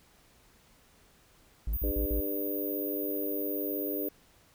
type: tone bursts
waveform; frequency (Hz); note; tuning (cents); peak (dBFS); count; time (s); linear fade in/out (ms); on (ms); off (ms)
triangle; 53.1; G#1; +39; -26; 4; 1.67-2.205; 5; 100; 45
type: tone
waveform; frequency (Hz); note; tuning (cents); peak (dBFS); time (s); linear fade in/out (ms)
sine; 14917; A#9; 0; -34; 1.73-4.09; 5
type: harmonic tone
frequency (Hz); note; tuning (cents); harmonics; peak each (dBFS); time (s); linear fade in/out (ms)
99; G2; +18; 3 / 4 / 5 / 6; -35 / -37 / -39 / -41; 1.83-4.09; 10
effects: pink hiss -62 dBFS RMS until 4.54 s